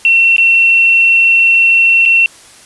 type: tone with dropouts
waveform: sine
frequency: 2713 Hz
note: E7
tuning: 49 cents sharp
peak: -5 dBFS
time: 0.05-2.26 s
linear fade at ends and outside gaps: 1 ms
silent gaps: 0.364-0.381 / 2.054-2.059 s
effects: white hiss -39 dBFS RMS until 2.65 s + resampled to 24000 Hz